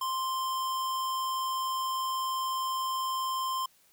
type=tone; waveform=square; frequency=1046.5 Hz; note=C6; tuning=in tune; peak=-30 dBFS; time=0.01-3.66 s; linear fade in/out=5 ms; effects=white hiss -64 dBFS RMS until 3.92 s